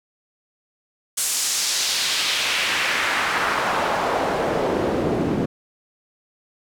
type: noise with band-pass filter sweep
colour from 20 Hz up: pink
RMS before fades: -22 dBFS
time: 1.17-5.46 s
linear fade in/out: 10 ms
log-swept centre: 8700 to 250 Hz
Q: 1.3
effects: none